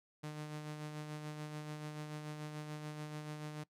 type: tone with tremolo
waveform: sawtooth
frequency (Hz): 151.4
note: D#3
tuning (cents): -47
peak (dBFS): -37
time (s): 0.23-3.64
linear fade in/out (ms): 10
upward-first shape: sine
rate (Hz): 6.9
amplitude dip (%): 40
effects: noise-tail reverb RT60 0.1 s tail -21 dB re dry + low-pass 11000 Hz 12 dB/octave